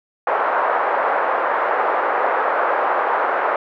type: band-pass noise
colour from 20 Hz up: pink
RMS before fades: -19 dBFS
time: 0.27-3.56 s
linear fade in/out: 2 ms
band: 530 to 1500 Hz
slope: 24 dB/octave
effects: none